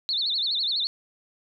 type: tone with vibrato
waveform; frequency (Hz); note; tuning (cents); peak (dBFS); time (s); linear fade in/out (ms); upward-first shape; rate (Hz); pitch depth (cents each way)
sine; 3951; B7; 0; -23; 0.09-0.87; 0; sine; 12; 200
effects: none